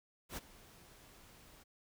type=noise with ADSR envelope; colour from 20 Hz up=pink; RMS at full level=-41 dBFS; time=0.29-1.64 s; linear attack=81 ms; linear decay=24 ms; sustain=-19 dB; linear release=19 ms; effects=none